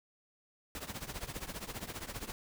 pink noise with tremolo, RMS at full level -39 dBFS, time 0.75-2.32 s, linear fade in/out 0 ms, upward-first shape triangle, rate 15 Hz, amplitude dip 90%, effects none

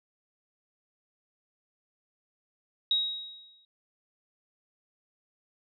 sine tone with exponential decay, 3800 Hz, A#7, 33 cents sharp, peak -21 dBFS, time 2.91-3.65 s, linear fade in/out 2 ms, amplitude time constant 160 ms, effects none

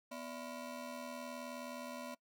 25% pulse ring-modulated tone, 415.3 Hz, G#4, in tune, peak -37 dBFS, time 0.11-2.15 s, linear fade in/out 10 ms, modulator 168 Hz, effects noise-tail reverb RT60 0.1 s tail -22 dB re dry

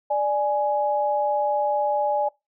sine tone pair together, 590 / 834.4 Hz, D5 / G#5, +8 / +8 cents, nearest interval tritone, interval 600 cents, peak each -23 / -22 dBFS, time 0.1-2.29 s, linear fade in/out 10 ms, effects noise-tail reverb RT60 0.2 s tail -22 dB re dry

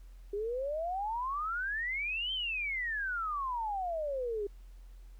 sine exponential two-way sweep, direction up then down, 395.7 to 3164 to 395.7 Hz, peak -32 dBFS, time 0.33-4.47 s, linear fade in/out 5 ms, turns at 2.33 s, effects added 43 Hz sine -48 dBFS peak until 5.19 s + pink hiss -69 dBFS RMS until 5.19 s

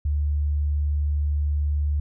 sine tone, 73.42 Hz, D2, in tune, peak -20 dBFS, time 0.05-2 s, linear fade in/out 5 ms, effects none

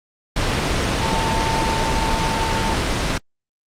sine tone in noise, 895 Hz, A5, 29 cents sharp, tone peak -22 dBFS, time 1.01-2.74 s, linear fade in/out 5 ms, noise pink, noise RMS -19 dBFS, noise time 0.36-3.18 s, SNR -6 dB, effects low-pass 6000 Hz 12 dB/octave + Opus 32 kbps

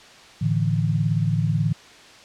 sine chord, A suspended fourth, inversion none, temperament just, 110 / 146.67 / 165 Hz, A2 / D3 / E3, 0 / -2 / +2 cents, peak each -23 dBFS, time 0.41-1.73 s, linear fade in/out 10 ms, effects white hiss -46 dBFS RMS until 2.24 s + low-pass 5000 Hz 12 dB/octave

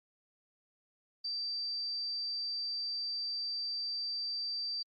sine tone, 4667 Hz, D8, 12 cents flat, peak -34 dBFS, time 1.24-4.83 s, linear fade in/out 10 ms, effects Opus 32 kbps

